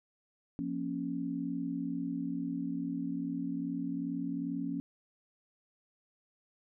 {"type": "chord", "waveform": "sine", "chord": "Bb minor", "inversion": "second", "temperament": "equal with one note detuned", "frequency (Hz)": [174.61, 237, 277.2], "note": ["F3", "Bb3", "Db4"], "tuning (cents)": [0, 29, 0], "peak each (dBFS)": [-39, -39, -35], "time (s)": [0.59, 4.8], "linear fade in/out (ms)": 0, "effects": []}